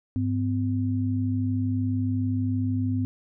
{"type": "tone pair together", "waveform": "sine", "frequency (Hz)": [101.98, 255.2], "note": ["G#2", "C4"], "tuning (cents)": [-31, -43], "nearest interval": "octave + major third", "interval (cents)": 1588, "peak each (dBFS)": [-25, -26], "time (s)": [0.16, 3.05], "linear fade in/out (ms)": 0, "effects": []}